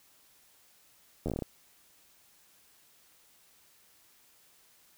slowing click train, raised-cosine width 2 ms, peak -20 dBFS, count 9, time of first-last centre 1.26-1.423 s, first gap 11 ms, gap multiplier 1.17, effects white hiss -63 dBFS RMS until 4.97 s

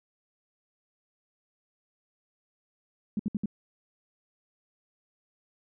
sine tone bursts, 208.1 Hz, G#3, 4 cents sharp, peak -25 dBFS, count 4, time 3.17-3.458 s, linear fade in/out 2 ms, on 24 ms, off 64 ms, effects none

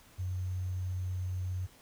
sine tone with sample-and-hold, 91.7 Hz, F#2, 15 cents flat, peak -32 dBFS, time 0.18-1.67 s, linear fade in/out 20 ms, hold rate 6300 Hz, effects pink hiss -59 dBFS RMS until 1.81 s

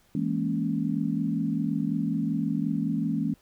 sine chord, A# half-diminished seventh, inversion second, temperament equal, 164.81 / 207.7 / 233.1 / 277.2 Hz, E3 / G#3 / A#3 / C#4, 0 / 0 / 0 / 0 cents, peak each -30 dBFS, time 0.15-3.34 s, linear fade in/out 2 ms, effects pink hiss -63 dBFS RMS until 3.41 s

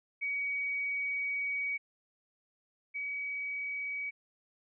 sine tone pair in turn, 2259 / 2269 Hz, C#7 / C#7, +32 / +40 cents, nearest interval unison, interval 8 cents, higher second, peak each -31 / -34 dBFS, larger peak first, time 0.21-1.78 / 2.94-4.11 s, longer first, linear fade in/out 20 ms, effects none

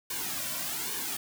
white noise with flanger, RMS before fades -34 dBFS, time 0.1-1.17 s, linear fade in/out 5 ms, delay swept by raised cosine 1.5 to 2.43 ms, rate 1.2 Hz, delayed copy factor -0.85, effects none

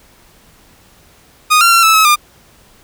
sawtooth tone with pitch steps, 1237 / 1374 / 1362 / 1310 / 1288 / 1204 Hz, D#6 / F6 / F6 / E6 / E6 / D6, -10 / -29 / -44 / -11 / -41 / +43 cents, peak -3 dBFS, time 1.5-2.16 s, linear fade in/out 20 ms, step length 110 ms, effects pink hiss -47 dBFS RMS until 2.83 s

